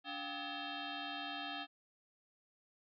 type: tone with frequency modulation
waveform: sine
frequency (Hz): 1200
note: D6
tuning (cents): +37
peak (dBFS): -40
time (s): 0.04-1.67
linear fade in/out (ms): 50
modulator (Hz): 496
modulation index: 5.2
effects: none